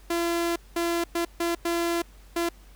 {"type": "tone bursts at uneven times", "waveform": "sawtooth", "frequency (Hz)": 340.2, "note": "F4", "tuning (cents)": -45, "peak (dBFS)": -20, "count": 6, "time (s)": [[0.1, 0.56], [0.76, 1.04], [1.15, 1.25], [1.4, 1.55], [1.65, 2.02], [2.36, 2.49]], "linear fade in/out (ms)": 5, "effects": ["added 48 Hz sine -48 dBFS peak until 2.75 s", "pink hiss -57 dBFS RMS until 2.75 s"]}